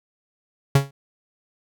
45% pulse tone with exponential decay, 138.59 Hz, C#3, in tune, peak -10 dBFS, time 0.75-0.91 s, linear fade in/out 5 ms, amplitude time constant 33 ms, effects none

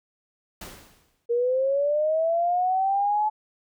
pink noise with exponential decay, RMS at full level -37 dBFS, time 0.61-1.26 s, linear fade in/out 5 ms, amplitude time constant 140 ms
sine linear sweep, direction up, 466.2 to 861 Hz, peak -20 dBFS, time 1.29-3.3 s, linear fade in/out 20 ms
effects none

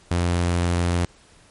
sawtooth tone, 87.1 Hz, F2, 4 cents flat, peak -15 dBFS, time 0.11-1.05 s, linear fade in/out 0 ms, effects pink hiss -53 dBFS RMS until 1.5 s + MP3 48 kbps

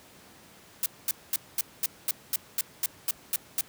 blue noise bursts, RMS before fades -26 dBFS, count 12, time 0.83-3.61 s, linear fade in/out 2 ms, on 30 ms, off 220 ms, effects pink hiss -53 dBFS RMS until 3.68 s + high-pass 100 Hz 12 dB/octave

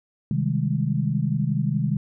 sine chord, Ab major seventh, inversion first, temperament equal, 130.81 / 155.56 / 196 / 207.7 Hz, C3 / Eb3 / G3 / Ab3, 0 / 0 / 0 / 0 cents, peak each -25 / -24 / -29 / -28 dBFS, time 0.31-1.97 s, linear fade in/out 2 ms, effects none

